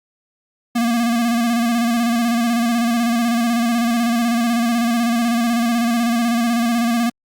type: tone with vibrato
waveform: square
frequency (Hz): 234.5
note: A#3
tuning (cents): +11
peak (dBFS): -16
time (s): 0.75-7.1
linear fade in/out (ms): 10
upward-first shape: square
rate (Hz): 16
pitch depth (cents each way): 38
effects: Opus 48 kbps